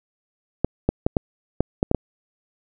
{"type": "clicks", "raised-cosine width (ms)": 2, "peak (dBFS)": -4, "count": 8, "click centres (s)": [0.646, 0.89, 1.065, 1.168, 1.606, 1.829, 1.914, 1.947], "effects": []}